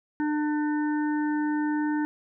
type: harmonic tone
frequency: 299.9 Hz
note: D4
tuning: 36 cents sharp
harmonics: 1 / 3 / 5 / 6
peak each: -24 / -34 / -38 / -40 dBFS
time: 0.2-2.05 s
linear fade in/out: 0 ms
effects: none